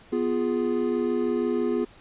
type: chord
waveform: triangle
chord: F diminished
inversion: second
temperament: equal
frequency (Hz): 246.9 / 349.2 / 415.3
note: Cb4 / F4 / Ab4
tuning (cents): 0 / 0 / 0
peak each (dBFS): -25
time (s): 0.12-1.85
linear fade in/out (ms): 10
effects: pink hiss -52 dBFS RMS until 2 s + resampled to 8000 Hz